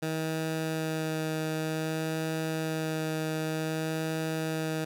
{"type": "tone with vibrato", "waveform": "15% pulse", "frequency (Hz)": 158.5, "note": "D#3", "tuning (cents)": 32, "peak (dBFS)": -23, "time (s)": [0.02, 4.85], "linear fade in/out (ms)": 10, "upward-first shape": "sine", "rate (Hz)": 0.54, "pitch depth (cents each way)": 12, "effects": []}